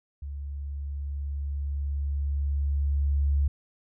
sine tone with level ramp, 70.8 Hz, C#2, 37 cents sharp, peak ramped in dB -33 to -20 dBFS, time 0.22-3.48 s, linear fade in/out 5 ms, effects none

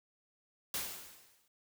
white noise with exponential decay, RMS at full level -35 dBFS, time 0.74-1.48 s, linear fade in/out 2 ms, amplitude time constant 160 ms, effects none

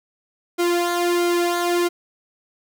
sawtooth tone with flanger, 348.6 Hz, F4, 3 cents flat, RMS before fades -20 dBFS, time 0.58-1.89 s, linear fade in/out 20 ms, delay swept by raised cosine 1.1 to 2.5 ms, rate 1.5 Hz, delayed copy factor -0.7, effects none

